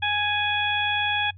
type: harmonic tone with a mistuned harmonic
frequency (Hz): 830.6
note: G#5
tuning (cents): 0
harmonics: 1 / 2 / 3 / 4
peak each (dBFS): -27 / -27 / -27 / -27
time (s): 0.02-1.31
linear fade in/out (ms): 10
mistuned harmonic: 4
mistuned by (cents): +21
effects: noise-tail reverb RT60 0.1 s tail -23 dB re dry + added 93 Hz sine -42 dBFS peak until 1.37 s